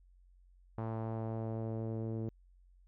sawtooth tone with low-pass filter sweep, 112 Hz, A2, 31 cents sharp, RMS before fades -38 dBFS, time 0.78-2.29 s, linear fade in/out 0 ms, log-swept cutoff 980 to 400 Hz, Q 1.6, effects added 45 Hz sine -60 dBFS peak until 2.87 s

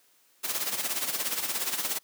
white noise with tremolo, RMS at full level -28 dBFS, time 0.43-1.99 s, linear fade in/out 20 ms, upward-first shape sine, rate 17 Hz, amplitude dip 65%, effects white hiss -64 dBFS RMS until 2.03 s + high-pass 200 Hz 12 dB/octave

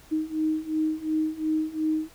sine beating tone pair, 311.1 / 313.9 Hz, D#4 / D#4, 0 / +15 cents, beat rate 2.8 Hz, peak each -28 / -26 dBFS, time 0.11-2.09 s, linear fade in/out 20 ms, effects pink hiss -53 dBFS RMS until 2.14 s

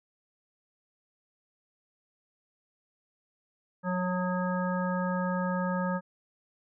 harmonic tone with a mistuned harmonic, 182.3 Hz, F#3, 25 cents flat, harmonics 1 / 3 / 5 / 7 / 9, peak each -29 / -34 / -36 / -37 / -39 dBFS, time 3.83-6.01 s, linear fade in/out 50 ms, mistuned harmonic 7, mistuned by -27 cents, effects none

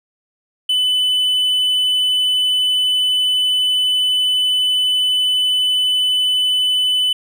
triangle tone, 3004 Hz, F#7, 26 cents sharp, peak -12 dBFS, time 0.69-7.13 s, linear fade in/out 5 ms, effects none

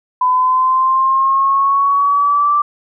sine exponential sweep, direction up, 1003 to 1174.7 Hz, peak -10 dBFS, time 0.21-2.62 s, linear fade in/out 5 ms, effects none

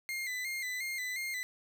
40% pulse tone with vibrato, 2061 Hz, C7, 27 cents flat, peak -34 dBFS, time 0.09-1.43 s, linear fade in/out 0 ms, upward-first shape square, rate 2.8 Hz, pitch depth 51 cents each way, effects none

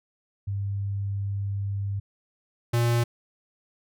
sine / square tone pair in turn, 99.6 / 118.45 Hz, G2 / A#2, +28 / +28 cents, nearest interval minor third, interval 300 cents, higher second, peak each -26 / -21 dBFS, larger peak second, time 0.47-2 / 2.73-3.04 s, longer first, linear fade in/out 10 ms, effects none

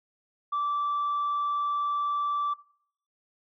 sine tone, 1164 Hz, D6, 16 cents flat, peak -24 dBFS, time 0.52-2.54 s, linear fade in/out 10 ms, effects noise-tail reverb RT60 0.6 s tail -20 dB re dry + tanh soft clip ceiling -23 dBFS

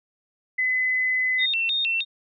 sine tone, 2021 Hz, B6, 39 cents sharp, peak -20 dBFS, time 0.58-1.46 s, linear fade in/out 10 ms
sine tone with vibrato, 3152 Hz, G7, 9 cents sharp, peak -21 dBFS, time 1.38-2.05 s, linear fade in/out 50 ms, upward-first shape square, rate 3.2 Hz, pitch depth 270 cents each way
effects none

